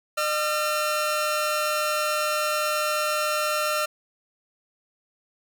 sawtooth tone pair together, 607 / 1363.5 Hz, D#5 / F6, -43 / -42 cents, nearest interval octave + major second, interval 1401 cents, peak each -22 dBFS, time 0.17-3.86 s, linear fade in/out 10 ms, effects none

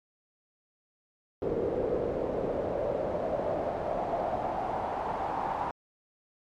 brown noise with band-pass filter sweep, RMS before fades -31 dBFS, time 1.42-5.71 s, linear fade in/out 2 ms, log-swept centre 440 to 900 Hz, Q 4.1, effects MP3 96 kbps

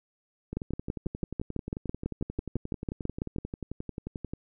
two click trains, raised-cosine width 3 ms, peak -17 / -22 dBFS, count 18 / 44, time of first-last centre 0.57-3.385 / 0.53-4.335 s, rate 6.04 / 11.3 Hz, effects none

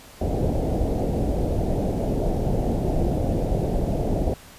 pink low-pass noise, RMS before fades -23 dBFS, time 0.21-4.34 s, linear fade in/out 5 ms, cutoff 740 Hz, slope 48 dB/octave, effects pink hiss -46 dBFS RMS until 4.58 s + resampled to 32000 Hz

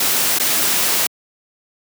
white noise with dropouts, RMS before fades -17 dBFS, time 0-1.07 s, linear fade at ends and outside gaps 5 ms, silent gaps 0.387-0.397 s, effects high-pass 150 Hz 12 dB/octave

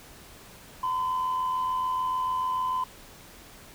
sine tone pair together, 932.3 / 1019.1 Hz, A#5 / C6, 0 / -46 cents, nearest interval major second, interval 154 cents, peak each -34 / -24 dBFS, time 0.83-2.84 s, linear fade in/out 5 ms, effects tanh soft clip ceiling -22 dBFS + pink hiss -49 dBFS RMS until 3.74 s

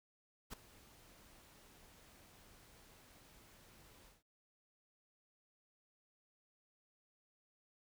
pink noise with ADSR envelope, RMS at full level -45 dBFS, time 0.5-4.23 s, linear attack 34 ms, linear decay 4 ms, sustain -18 dB, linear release 160 ms, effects none

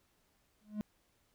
triangle tone with exponential growth, 210.7 Hz, G#3, 25 cents sharp, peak -29 dBFS, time 0.61-0.81 s, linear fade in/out 0 ms, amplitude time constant 42 ms, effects pink hiss -74 dBFS RMS until 1.34 s

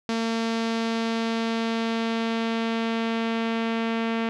sawtooth tone with low-pass filter sweep, 227.4 Hz, A#3, 43 cents flat, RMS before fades -26 dBFS, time 0.09-4.29 s, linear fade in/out 0 ms, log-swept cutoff 5000 to 2800 Hz, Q 1.4, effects none

